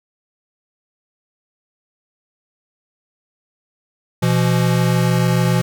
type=tone pair together; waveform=square; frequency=123.12 / 170 Hz; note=B2 / F3; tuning=-5 / -46 cents; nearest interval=tritone; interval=559 cents; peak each=-17 dBFS; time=4.22-5.62 s; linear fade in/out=10 ms; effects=none